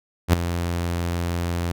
sawtooth tone with ADSR envelope, 86.2 Hz, F2, 22 cents flat, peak -7 dBFS, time 0.28-1.72 s, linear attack 53 ms, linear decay 7 ms, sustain -12 dB, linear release 6 ms, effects none

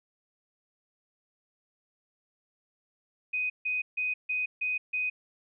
sine tone bursts, 2500 Hz, D#7, 8 cents sharp, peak -27 dBFS, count 6, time 3.33-5.1 s, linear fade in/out 10 ms, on 170 ms, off 150 ms, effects none

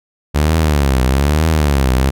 sawtooth tone with vibrato, 71.5 Hz, D2, 46 cents flat, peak -7 dBFS, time 0.34-2.11 s, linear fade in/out 20 ms, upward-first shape triangle, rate 1.1 Hz, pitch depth 230 cents each way, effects none

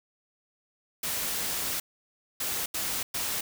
white noise bursts at uneven times, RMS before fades -31 dBFS, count 4, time 1.03-1.8 / 2.4-2.66 / 2.74-3.03 / 3.14-3.41 s, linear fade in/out 5 ms, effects none

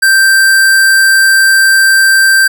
square tone, 1568 Hz, G6, in tune, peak -5 dBFS, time 0.02-2.48 s, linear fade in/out 10 ms, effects none

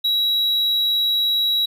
triangle tone, 3879 Hz, B7, 32 cents flat, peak -15 dBFS, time 0.04-1.66 s, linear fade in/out 10 ms, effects none

